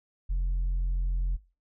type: tone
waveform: sine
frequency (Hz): 43.65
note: F1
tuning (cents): 0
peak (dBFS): -22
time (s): 0.29-1.37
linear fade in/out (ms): 20
effects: noise-tail reverb RT60 0.3 s tail -20 dB re dry + tanh soft clip ceiling -24 dBFS